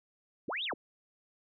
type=linear two-way sweep; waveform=sine; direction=up then down; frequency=130.81 to 3886 to 130.81 Hz; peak=-33 dBFS; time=0.48-0.74 s; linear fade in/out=5 ms; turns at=0.64 s; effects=none